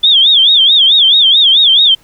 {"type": "tone with vibrato", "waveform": "sine", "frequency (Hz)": 3425, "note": "A7", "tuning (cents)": -47, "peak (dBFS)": -4, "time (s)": [0.03, 1.95], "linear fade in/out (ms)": 10, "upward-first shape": "sine", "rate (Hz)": 4.6, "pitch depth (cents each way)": 170, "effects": ["pink hiss -48 dBFS RMS until 2.03 s"]}